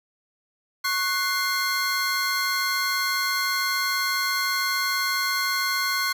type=tone cluster; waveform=square; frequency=1098 / 1488 / 2099 / 4249 Hz; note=C#6 / F#6 / C7 / C8; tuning=-17 / +9 / +5 / +26 cents; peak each=-29 dBFS; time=0.84-6.13 s; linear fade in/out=10 ms; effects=none